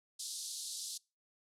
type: band-pass noise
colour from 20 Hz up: pink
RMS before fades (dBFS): -43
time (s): 0.19-0.98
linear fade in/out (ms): 10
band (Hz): 3800 to 11000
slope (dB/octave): 48
effects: noise-tail reverb RT60 0.3 s tail -25 dB re dry